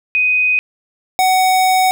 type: tone pair in turn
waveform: sine / square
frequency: 2500 / 747.8 Hz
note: D#7 / F#5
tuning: +8 / +18 cents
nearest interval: octave + major sixth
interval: 2090 cents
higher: first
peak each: -11 dBFS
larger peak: neither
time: 0.15-0.59 / 1.19-1.91 s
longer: second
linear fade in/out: 0 ms
effects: none